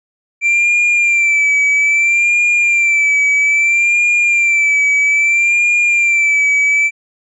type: tone with vibrato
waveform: triangle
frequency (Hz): 2349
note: D7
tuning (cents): 0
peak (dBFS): -8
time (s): 0.41-6.91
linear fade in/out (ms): 50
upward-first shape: sine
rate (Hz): 0.61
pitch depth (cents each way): 50
effects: resampled to 22050 Hz